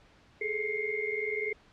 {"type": "tone cluster", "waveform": "sine", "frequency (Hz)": [415, 435.6, 2108, 2191], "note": ["G#4", "A4", "C7", "C#7"], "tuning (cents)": [-1, -17, 12, -21], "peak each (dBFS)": [-36, -36, -33, -38], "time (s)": [0.41, 1.53], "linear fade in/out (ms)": 5, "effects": ["pink hiss -60 dBFS RMS until 1.72 s", "low-pass 4000 Hz 12 dB/octave"]}